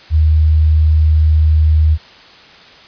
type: tone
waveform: sine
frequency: 77.78 Hz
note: D#2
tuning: in tune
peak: -7 dBFS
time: 0.1-1.98 s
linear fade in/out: 50 ms
effects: white hiss -40 dBFS RMS until 2.87 s + resampled to 11025 Hz